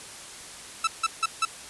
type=tone bursts; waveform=sawtooth; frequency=1318.5 Hz; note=E6; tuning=in tune; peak=-17 dBFS; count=4; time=0.84-1.452 s; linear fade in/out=5 ms; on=33 ms; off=160 ms; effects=white hiss -42 dBFS RMS until 1.69 s + resampled to 24000 Hz